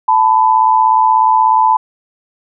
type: tone pair together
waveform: sine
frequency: 880 / 996.6 Hz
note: A5 / B5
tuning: 0 / +15 cents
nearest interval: major second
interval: 215 cents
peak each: -10 dBFS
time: 0.08-1.77 s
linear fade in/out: 5 ms
effects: none